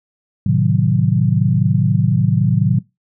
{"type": "chord", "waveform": "sine", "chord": "A diminished seventh", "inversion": "none", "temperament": "equal with one note detuned", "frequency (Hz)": [110, 130.81, 154.85, 185], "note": ["A2", "C3", "Eb3", "Gb3"], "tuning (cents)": [0, 0, -8, 0], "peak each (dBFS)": -17, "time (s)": [0.46, 2.79], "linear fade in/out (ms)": 5, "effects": ["noise-tail reverb RT60 0.2 s tail -20 dB re dry"]}